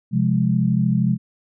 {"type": "chord", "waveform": "sine", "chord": "F minor", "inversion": "second", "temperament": "equal", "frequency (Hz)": [130.81, 174.61, 207.7], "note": ["C3", "F3", "Ab3"], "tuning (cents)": [0, 0, 0], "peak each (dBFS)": -20, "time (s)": [0.11, 1.18], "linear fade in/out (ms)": 50, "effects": []}